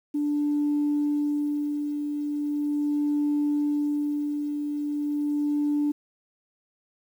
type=tone with tremolo; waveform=sine; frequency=293.4 Hz; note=D4; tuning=2 cents flat; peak=-20 dBFS; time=0.14-5.92 s; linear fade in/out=10 ms; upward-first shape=sine; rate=0.39 Hz; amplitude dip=50%; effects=tanh soft clip ceiling -18 dBFS + 9-bit